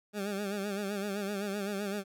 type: tone with vibrato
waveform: 20% pulse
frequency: 201.2 Hz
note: G3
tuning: 45 cents sharp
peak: -28 dBFS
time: 0.13-2.04 s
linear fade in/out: 50 ms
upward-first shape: sine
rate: 7.8 Hz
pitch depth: 72 cents each way
effects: none